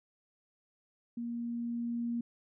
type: tone with level ramp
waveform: sine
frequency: 235.9 Hz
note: A#3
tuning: 21 cents sharp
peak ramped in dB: -35 to -31 dBFS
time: 1.17-2.21 s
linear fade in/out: 5 ms
effects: none